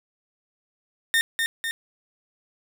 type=tone with echo; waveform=30% pulse; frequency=1825 Hz; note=A#6; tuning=37 cents flat; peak=-15 dBFS; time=1.14-1.21 s; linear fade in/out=0 ms; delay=250 ms; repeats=2; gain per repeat=-4 dB; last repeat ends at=1.71 s; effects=none